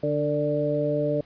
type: harmonic tone with a mistuned harmonic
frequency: 147.2 Hz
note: D3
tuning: 4 cents sharp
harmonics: 1 / 2 / 3 / 4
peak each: -29 / -29 / -28 / -25 dBFS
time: 0.03-1.21 s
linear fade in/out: 5 ms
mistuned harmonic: 3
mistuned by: +29 cents
effects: pink hiss -56 dBFS RMS until 1.25 s + resampled to 11025 Hz